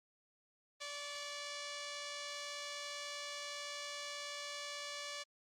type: tone pair together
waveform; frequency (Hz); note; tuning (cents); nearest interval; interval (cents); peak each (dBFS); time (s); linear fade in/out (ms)
5% pulse; 580.1 / 1102; D5 / C#6; -21 / -11; major seventh; 1110; -31 / -39; 0.8-5.24; 20
effects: low-pass 7000 Hz 12 dB/octave + Opus 32 kbps